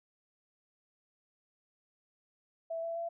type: tone with pitch steps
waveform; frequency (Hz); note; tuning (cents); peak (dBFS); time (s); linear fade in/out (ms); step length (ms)
sine; 659.3 / 667.3 / 675.5; E5 / E5 / E5; 0 / +21 / +42; -34; 2.7-3.09; 10; 130
effects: none